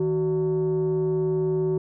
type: tone pair together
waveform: sine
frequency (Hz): 157.7 / 375.1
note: D#3 / F#4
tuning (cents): +24 / +24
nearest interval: octave + minor third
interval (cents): 1500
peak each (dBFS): -24 / -20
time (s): 0-1.78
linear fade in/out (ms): 5
effects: tanh soft clip ceiling -18 dBFS